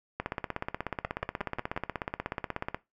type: two click trains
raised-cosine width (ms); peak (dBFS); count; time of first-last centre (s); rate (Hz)
0.5; -18 / -16; 5 / 43; 1.05-1.764 / 0.2-2.745; 5.6 / 16.5
effects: noise-tail reverb RT60 0.2 s tail -18 dB re dry